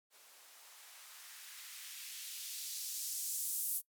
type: noise with band-pass filter sweep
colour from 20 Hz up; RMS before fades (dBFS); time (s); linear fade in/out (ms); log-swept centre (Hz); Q
violet; -44; 0.1-3.82; 50; 450 to 11000; 1
effects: noise-tail reverb RT60 0.1 s tail -22 dB re dry